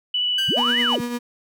sine tone with vibrato, 2960 Hz, F#7, in tune, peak -19 dBFS, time 0.14-0.96 s, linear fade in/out 5 ms, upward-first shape sine, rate 14 Hz, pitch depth 10 cents each way
sawtooth tone with exponential decay, 1568 Hz, G6, in tune, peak -22 dBFS, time 0.38-0.89 s, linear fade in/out 5 ms, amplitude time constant 110 ms
sine linear two-way sweep, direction up then down, 79.1 to 2093 to 79.1 Hz, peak -22 dBFS, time 0.48-1.01 s, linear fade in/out 10 ms, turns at 0.8 s
35% pulse tone with tremolo, 240.9 Hz, B3, 43 cents flat, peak -21 dBFS, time 0.56-1.19 s, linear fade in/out 20 ms, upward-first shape triangle, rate 8.9 Hz, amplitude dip 50%
effects none

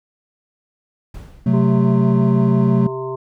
brown noise with exponential decay, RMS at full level -31 dBFS, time 1.14-1.88 s, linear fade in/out 5 ms, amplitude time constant 160 ms
triangle chord, F# diminished, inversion second, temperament equal, 130.81 / 185 / 220 Hz, C3 / F#3 / A3, 0 / 0 / 0 cents, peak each -15 dBFS, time 1.46-2.87 s, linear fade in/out 5 ms
harmonic tone, 130.81 Hz, C3, in tune, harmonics 1 / 3 / 5 / 7 / 8, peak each -31 / -24 / -34 / -35 / -32 dBFS, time 1.53-3.16 s, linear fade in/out 10 ms
effects none

